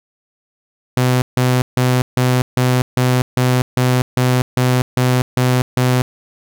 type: tone bursts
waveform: sawtooth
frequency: 126.4 Hz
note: B2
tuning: 41 cents sharp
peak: -8 dBFS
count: 13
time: 0.97-6.02 s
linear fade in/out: 2 ms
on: 250 ms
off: 150 ms
effects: none